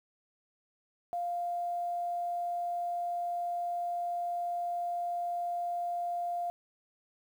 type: tone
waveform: sine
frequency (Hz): 698.5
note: F5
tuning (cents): 0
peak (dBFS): -31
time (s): 1.13-6.5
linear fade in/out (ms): 0
effects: 10-bit